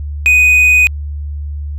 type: tone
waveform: triangle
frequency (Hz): 2492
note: D#7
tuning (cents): +2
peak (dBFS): -4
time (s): 0.26-0.87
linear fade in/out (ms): 0
effects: added 73 Hz sine -19 dBFS peak until 1.78 s